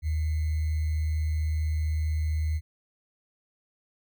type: tone with sample-and-hold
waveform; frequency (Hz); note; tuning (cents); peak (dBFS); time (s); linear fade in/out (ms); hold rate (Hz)
sine; 77.78; D#2; 0; -24; 0.02-2.61; 50; 2100
effects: none